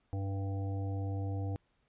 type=harmonic tone; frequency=98 Hz; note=G2; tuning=in tune; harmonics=1 / 3 / 5 / 7 / 8; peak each=-33 / -43 / -47 / -50 / -51 dBFS; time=0.13-1.56 s; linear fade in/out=0 ms; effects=pink hiss -75 dBFS RMS until 1.88 s + resampled to 8000 Hz